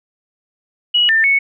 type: tone with pitch steps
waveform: sine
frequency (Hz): 2916 / 1792 / 2212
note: F#7 / A6 / C#7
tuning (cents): -26 / +31 / -4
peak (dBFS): -10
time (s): 0.94-1.39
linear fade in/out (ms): 10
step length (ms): 150
effects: none